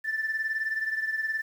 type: beating tone pair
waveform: sine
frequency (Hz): 1762 / 1781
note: A6 / A6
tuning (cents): +2 / +21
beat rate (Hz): 19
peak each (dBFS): -27 / -32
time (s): 0.04-1.42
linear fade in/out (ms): 20
effects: tanh soft clip ceiling -22 dBFS + 9-bit